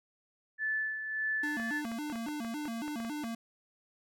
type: tone with tremolo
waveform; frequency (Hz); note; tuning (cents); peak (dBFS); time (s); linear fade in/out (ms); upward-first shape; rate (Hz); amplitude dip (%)
sine; 1744; A6; -16; -29; 0.58-1.82; 50; sine; 1.7; 55
type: tone with vibrato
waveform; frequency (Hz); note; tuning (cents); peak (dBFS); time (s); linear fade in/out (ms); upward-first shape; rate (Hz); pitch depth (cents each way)
square; 261.6; C4; 0; -36; 1.43-3.35; 5; square; 3.6; 230
type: clicks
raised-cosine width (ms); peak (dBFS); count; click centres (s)
0.5; -29; 12; 1.599 / 1.852 / 1.917 / 2.1 / 2.157 / 2.285 / 2.448 / 2.655 / 2.88 / 3.002 / 3.049 / 3.242
effects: none